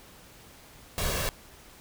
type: noise with comb filter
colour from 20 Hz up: pink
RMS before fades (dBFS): -29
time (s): 0.98-1.29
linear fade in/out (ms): 0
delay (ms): 1.8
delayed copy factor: +0.55
effects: pink hiss -52 dBFS RMS until 1.8 s